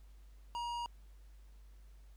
triangle tone with tanh clipping, 950 Hz, A#5, 33 cents sharp, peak -39 dBFS, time 0.55-0.86 s, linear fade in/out 0 ms, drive 18 dB, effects added 50 Hz sine -54 dBFS peak until 2.16 s + pink hiss -72 dBFS RMS until 2.16 s

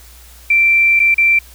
sine tone with dropouts, 2349 Hz, D7, in tune, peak -8 dBFS, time 0.5-1.39 s, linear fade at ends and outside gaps 5 ms, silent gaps 0.994-0.999 / 1.144-1.18 s, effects added 60 Hz sine -40 dBFS peak until 1.54 s + white hiss -43 dBFS RMS until 1.54 s

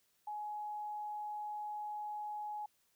sine tone, 840 Hz, G#5, 19 cents sharp, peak -39 dBFS, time 0.27-2.66 s, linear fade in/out 5 ms, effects white hiss -75 dBFS RMS until 2.95 s

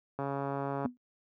click train, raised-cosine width 1 ms, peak -21 dBFS, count 94, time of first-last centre 0.19-0.859 s, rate 139 Hz
sine tone with exponential decay, 246.9 Hz, B3, in tune, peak -26 dBFS, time 0.85-0.97 s, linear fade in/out 0 ms, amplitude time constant 25 ms
effects noise-tail reverb RT60 0.1 s tail -25 dB re dry + high-pass 80 Hz 12 dB/octave

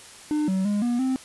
triangle tone with pitch steps, 301.4 / 189.5 / 205.8 / 240.5 / 260.9 Hz, D4 / F#3 / G#3 / B3 / C4, +45 / +42 / -16 / -46 / -5 cents, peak -19 dBFS, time 0.31-1.16 s, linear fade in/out 0 ms, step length 170 ms, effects white hiss -45 dBFS RMS until 1.24 s + resampled to 24000 Hz

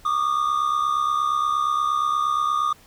triangle tone pair together, 1151.5 / 1220 Hz, D6 / D#6, -34 / -34 cents, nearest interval minor second, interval 100 cents, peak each -23 / -19 dBFS, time 0.05-2.73 s, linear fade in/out 5 ms, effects pink hiss -52 dBFS RMS until 2.86 s

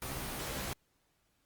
pink noise with comb filter, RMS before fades -39 dBFS, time 0.02-0.73 s, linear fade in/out 0 ms, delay 15 ms, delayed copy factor +0.6, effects pink hiss -75 dBFS RMS until 1.45 s + Opus 32 kbps

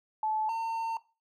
sine / triangle tone pair in turn, 867 / 907.2 Hz, A5 / A#5, -26 / -47 cents, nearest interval minor second, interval 79 cents, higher second, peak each -27 dBFS, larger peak neither, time 0.23-0.49 / 0.49-0.97 s, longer second, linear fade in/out 2 ms, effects noise-tail reverb RT60 0.3 s tail -18 dB re dry

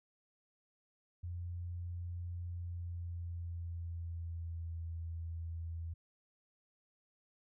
sine tone with pitch glide, 87.31 to 83.03 Hz, F2 to E2, 0 to +13 cents, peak -39 dBFS, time 1.23-5.94 s, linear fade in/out 10 ms, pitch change -87 cents, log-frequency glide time 2.5-4.82 s, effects none

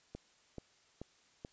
click train, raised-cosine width 2 ms, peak -30 dBFS, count 4, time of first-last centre 0.15-1.449 s, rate 2.31 Hz, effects white hiss -68 dBFS RMS until 1.52 s + resampled to 16000 Hz

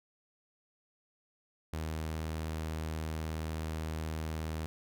sawtooth tone, 79.1 Hz, D#2, 29 cents sharp, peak -31 dBFS, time 1.73-4.66 s, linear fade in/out 0 ms, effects none

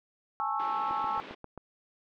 sine chord, A major seventh, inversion third, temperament just, 825 / 880 / 1100 / 1320 Hz, G#5 / A5 / C#6 / E6, -12 / 0 / -14 / +2 cents, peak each -34 dBFS, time 0.4-1.2 s, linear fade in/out 0 ms
pink band-pass noise, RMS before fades -46 dBFS, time 0.59-1.35 s, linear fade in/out 10 ms, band 220 to 3500 Hz, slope 24 dB/octave
click train, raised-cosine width 1 ms, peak -28 dBFS, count 6, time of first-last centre 0.91-1.577 s, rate 7.5 Hz
effects none

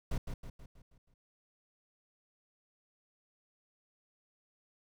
brown noise with echo, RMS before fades -32 dBFS, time 0.11-0.18 s, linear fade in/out 5 ms, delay 160 ms, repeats 6, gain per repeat -6 dB, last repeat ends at 1.14 s, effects none

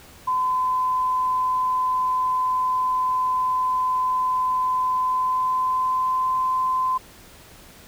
sine tone with pitch glide, 1018 to 1028.6 Hz, C6 to C6, -48 to -30 cents, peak -19 dBFS, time 0.27-6.98 s, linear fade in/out 10 ms, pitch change +18 cents, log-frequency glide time 4.95-6.28 s, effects pink hiss -47 dBFS RMS until 7.87 s

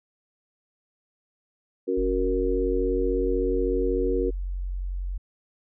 sine chord, F# major, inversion second, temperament equal, 277.2 / 370 / 466.2 Hz, C#4 / F#4 / A#4, 0 / 0 / 0 cents, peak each -29 / -26 / -26 dBFS, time 1.87-4.31 s, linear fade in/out 20 ms
sine tone, 45.5 Hz, F#1, 28 cents flat, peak -27 dBFS, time 1.97-5.18 s, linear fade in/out 10 ms
effects none

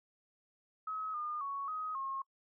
sine tone with pitch steps, 1278 / 1215 / 1112 / 1259 / 1079 Hz, D#6 / D#6 / C#6 / D#6 / C#6, +46 / -42 / +5 / +20 / -47 cents, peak -36 dBFS, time 0.87-2.22 s, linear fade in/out 5 ms, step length 270 ms, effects noise-tail reverb RT60 0.1 s tail -24 dB re dry

